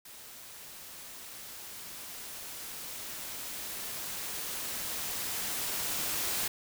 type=noise with level ramp; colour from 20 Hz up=white; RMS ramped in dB=-49 to -32 dBFS; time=0.05-6.48 s; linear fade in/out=5 ms; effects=none